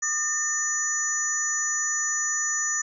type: tone cluster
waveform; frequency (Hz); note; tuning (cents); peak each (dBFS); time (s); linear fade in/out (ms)
sine; 1218 / 1812 / 5980 / 6790; D#6 / A#6 / F#8 / G#8; -37 / -50 / +17 / +37; -36 / -30 / -27 / -28; 0.02-2.82; 10
effects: none